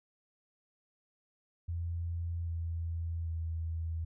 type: tone with pitch steps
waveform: sine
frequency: 84.9 / 83.39 / 81.91 Hz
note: F2 / E2 / E2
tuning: -48 / +21 / -10 cents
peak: -33 dBFS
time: 1.68-4.05 s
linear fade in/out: 10 ms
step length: 790 ms
effects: none